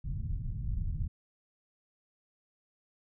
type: low-pass noise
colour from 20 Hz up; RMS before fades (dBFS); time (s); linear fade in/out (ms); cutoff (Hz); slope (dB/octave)
pink; -34; 0.04-1.08; 10; 140; 24
effects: none